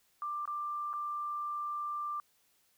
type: tone with dropouts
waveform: sine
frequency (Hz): 1184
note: D6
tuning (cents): +14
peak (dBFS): -34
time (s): 0.22-2.2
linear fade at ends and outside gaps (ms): 1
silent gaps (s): 0.455-0.476 / 0.931-0.937
effects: white hiss -71 dBFS RMS until 2.77 s